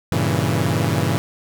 sawtooth chord, G diminished seventh, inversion none, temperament equal, 98 / 116.54 / 138.59 / 164.81 Hz, G2 / Bb2 / Db3 / Fb3, 0 / 0 / 0 / 0 cents, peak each -19 dBFS, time 0.12-1.18 s, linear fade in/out 0 ms, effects none

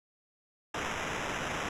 white noise with sample-and-hold, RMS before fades -35 dBFS, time 0.74-1.69 s, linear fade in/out 5 ms, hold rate 4410 Hz, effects low-pass 7000 Hz 12 dB/octave

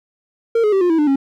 triangle tone with pitch steps, 460 / 421.8 / 386.8 / 354.7 / 325.3 / 298.3 / 273.5 Hz, A#4 / G#4 / G4 / F4 / E4 / D4 / C#4, -23 / +27 / -23 / +27 / -23 / +27 / -23 cents, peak -10 dBFS, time 0.55-1.159 s, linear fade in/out 5 ms, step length 87 ms, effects none

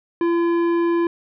triangle tone with tanh clipping, 340 Hz, F4, 46 cents flat, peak -18 dBFS, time 0.21-1.07 s, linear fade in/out 2 ms, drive 16 dB, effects none

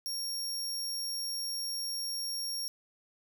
sawtooth tone, 5560 Hz, F8, 9 cents flat, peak -31 dBFS, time 0.06-2.68 s, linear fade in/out 0 ms, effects none

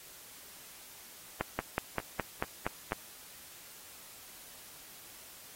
slowing click train, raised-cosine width 0.5 ms, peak -16 dBFS, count 8, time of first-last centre 1.41-2.921 s, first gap 180 ms, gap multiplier 1.06, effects white hiss -52 dBFS RMS until 5.55 s + AAC 48 kbps

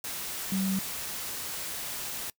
sine tone in noise, 192.1 Hz, G3, 35 cents flat, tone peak -26 dBFS, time 0.52-0.79 s, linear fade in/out 2 ms, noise white, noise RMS -36 dBFS, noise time 0.04-2.3 s, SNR +7 dB, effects noise-tail reverb RT60 0.1 s tail -23 dB re dry

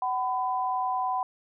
sine tone pair together, 753.1 / 1004 Hz, F#5 / B5, +30 / +28 cents, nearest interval perfect fourth, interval 498 cents, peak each -28 dBFS, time 0.02-1.23 s, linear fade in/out 2 ms, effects none

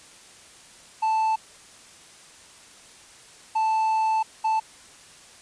triangle tone bursts at uneven times, 880 Hz, A5, in tune, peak -18 dBFS, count 3, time 1.02-1.36 / 3.55-4.23 / 4.44-4.6 s, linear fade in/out 10 ms, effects white hiss -49 dBFS RMS until 5.41 s + resampled to 22050 Hz

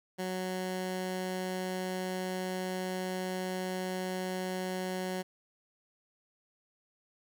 15% pulse tone, 185 Hz, F#3, in tune, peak -27 dBFS, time 0.18-5.23 s, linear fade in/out 20 ms, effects none

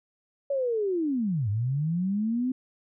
sine linear two-way sweep, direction down then up, 569 to 98.2 to 261.3 Hz, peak -24 dBFS, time 0.5-2.52 s, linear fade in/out 5 ms, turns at 1.49 s, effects none

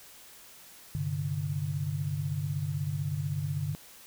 sine chord, G suspended fourth, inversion none, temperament equal, 98 / 130.81 / 146.83 Hz, G2 / C3 / D3, 0 / 0 / 0 cents, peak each -35 / -37 / -31 dBFS, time 0.95-3.75 s, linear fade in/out 0 ms, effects white hiss -52 dBFS RMS until 4.06 s

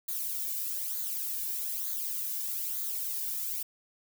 violet noise with flanger, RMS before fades -34 dBFS, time 0.08-3.63 s, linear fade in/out 5 ms, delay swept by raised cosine 0.36 to 1.56 ms, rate 1.1 Hz, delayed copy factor -0.7, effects none

